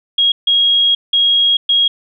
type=tone bursts at uneven times; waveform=sine; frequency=3285 Hz; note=G#7; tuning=20 cents flat; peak=-9 dBFS; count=4; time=0.18-0.32 / 0.47-0.95 / 1.13-1.57 / 1.69-1.88 s; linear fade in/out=5 ms; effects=none